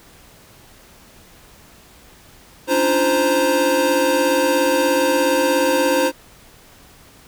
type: tone cluster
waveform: square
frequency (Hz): 281.4 / 298.3 / 345.6 / 522 / 935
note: C#4 / D4 / F4 / C5 / A#5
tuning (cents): +26 / +27 / -18 / -4 / +5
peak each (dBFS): -26 / -24 / -24 / -18 / -24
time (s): 2.67-6.12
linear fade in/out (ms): 50
effects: pink hiss -47 dBFS RMS until 7.27 s